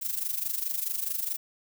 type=noise with amplitude modulation; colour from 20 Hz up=violet; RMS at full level=-28 dBFS; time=0.01-1.37 s; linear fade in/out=20 ms; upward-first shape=sine; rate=24.7 Hz; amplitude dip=75%; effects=none